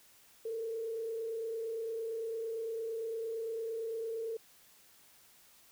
sine tone with frequency modulation, 452.2 Hz, A4, 47 cents sharp, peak -35 dBFS, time 0.45-4.37 s, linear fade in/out 5 ms, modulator 28.8 Hz, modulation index 0.42, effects white hiss -62 dBFS RMS until 5.71 s

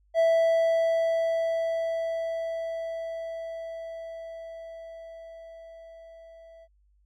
triangle tone with level ramp, 659.3 Hz, E5, in tune, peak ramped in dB -16 to -46 dBFS, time 0.14-6.68 s, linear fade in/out 50 ms, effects added 50 Hz sine -61 dBFS peak until 7.05 s

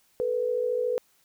sine tone pair together, 440 / 493.9 Hz, A4 / B4, 0 / 0 cents, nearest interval major second, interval 200 cents, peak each -30 / -25 dBFS, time 0.2-0.98 s, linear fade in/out 0 ms, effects white hiss -65 dBFS RMS until 1.24 s

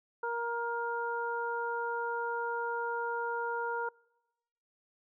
harmonic tone, 470 Hz, A#4, 14 cents sharp, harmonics 1 / 2 / 3, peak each -36 / -35 / -37 dBFS, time 0.23-3.89 s, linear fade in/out 5 ms, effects noise-tail reverb RT60 1.0 s tail -26 dB re dry

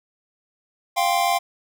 square chord, F suspended second, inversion none, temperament just, 698.5 / 785.8 / 1047.7 Hz, F5 / G5 / C6, 0 / +4 / +2 cents, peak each -22 / -23 / -26 dBFS, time 0.96-1.39 s, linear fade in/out 20 ms, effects none

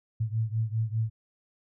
sine beating tone pair, 109.6 / 114.6 Hz, A2 / A#2, -6 / -29 cents, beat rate 5 Hz, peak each -28 / -30 dBFS, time 0.2-1.1 s, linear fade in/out 10 ms, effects none

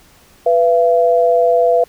sine tone pair together, 494.6 / 678.7 Hz, B4 / F5, +3 / -50 cents, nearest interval perfect fourth, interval 547 cents, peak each -12 dBFS, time 0.46-1.84 s, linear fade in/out 5 ms, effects pink hiss -48 dBFS RMS until 1.88 s

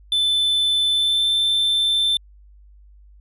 triangle tone with pitch glide, 3520 to 3549 Hz, A7 to A7, 0 to +14 cents, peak -15 dBFS, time 0.12-2.17 s, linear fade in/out 2 ms, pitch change +14 cents, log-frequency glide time 0.92-1.28 s, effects added 50 Hz sine -45 dBFS peak until 3.2 s

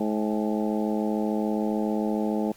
harmonic tone with a mistuned harmonic, 106.9 Hz, A2, 49 cents flat, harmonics 2 / 3 / 4 / 5 / 6 / 7 / 8, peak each -26 / -30 / -32 / -34 / -36 / -37 / -38 dBFS, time 0-2.52 s, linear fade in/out 5 ms, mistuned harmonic 7, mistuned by +72 cents, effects pink hiss -53 dBFS RMS until 2.56 s

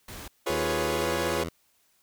pink noise, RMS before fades -41 dBFS, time 0.08-0.28 s, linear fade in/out 5 ms
sawtooth chord, C# dominant seventh, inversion first, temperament equal, 349.2 / 415.3 / 493.9 / 554.4 Hz, E#4 / G#4 / B4 / C#5, 0 / 0 / 0 / 0 cents, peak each -28 dBFS, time 0.46-1.44 s, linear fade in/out 10 ms
10% pulse tone with pitch glide, 77.78 to 83.36 Hz, D#2 to E2, 0 to +20 cents, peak -24 dBFS, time 0.49-1.49 s, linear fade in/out 5 ms, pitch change +120 cents, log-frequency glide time 0.86-1.13 s
effects white hiss -67 dBFS RMS until 2.02 s

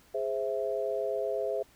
sine chord, Ab augmented, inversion none, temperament equal, 415.3 / 523.3 / 659.3 Hz, Ab4 / C5 / E5, 0 / 0 / 0 cents, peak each -33 / -33 / -33 dBFS, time 0.14-1.63 s, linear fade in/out 10 ms, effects pink hiss -61 dBFS RMS until 1.75 s

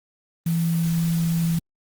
sine tone in noise, 166.3 Hz, E3, 16 cents sharp, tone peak -19 dBFS, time 0.46-1.59 s, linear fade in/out 5 ms, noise white, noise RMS -37 dBFS, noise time 0.46-1.59 s, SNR +15 dB, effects Opus 32 kbps

